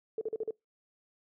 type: tone bursts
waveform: sine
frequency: 441.7 Hz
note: A4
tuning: 7 cents sharp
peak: -30 dBFS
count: 5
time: 0.18-0.508 s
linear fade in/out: 2 ms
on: 32 ms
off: 42 ms
effects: noise-tail reverb RT60 0.2 s tail -25 dB re dry